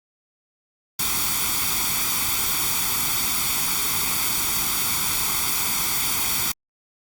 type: noise with comb filter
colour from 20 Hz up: white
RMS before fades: -23 dBFS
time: 0.99-6.52 s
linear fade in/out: 5 ms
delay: 0.87 ms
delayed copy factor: +0.7
effects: Opus 48 kbps